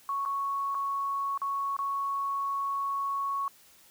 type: tone with dropouts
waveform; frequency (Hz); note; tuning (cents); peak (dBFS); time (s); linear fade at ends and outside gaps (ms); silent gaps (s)
sine; 1108.7; C#6; 0; -28; 0.09-3.48; 1; 0.252-0.259 / 0.746-0.75 / 1.376-1.417 / 1.766-1.789
effects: white hiss -58 dBFS RMS until 3.9 s